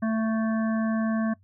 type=harmonic tone with a mistuned harmonic; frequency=222 Hz; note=A3; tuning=16 cents sharp; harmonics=1 / 3 / 5 / 7 / 8; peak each=-23 / -33 / -37 / -40 / -41 dBFS; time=0.02-1.34 s; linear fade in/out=10 ms; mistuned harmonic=8; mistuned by=-29 cents; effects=noise-tail reverb RT60 0.1 s tail -22 dB re dry + added 95 Hz sine -56 dBFS peak until 1.43 s